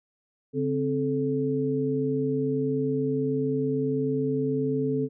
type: tone cluster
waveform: sine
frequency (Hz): 141.1 / 262.6 / 433.4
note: C#3 / C4 / A4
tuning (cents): +31 / +6 / -26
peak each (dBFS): -30 / -27 / -27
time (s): 0.53-5.09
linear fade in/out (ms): 50
effects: none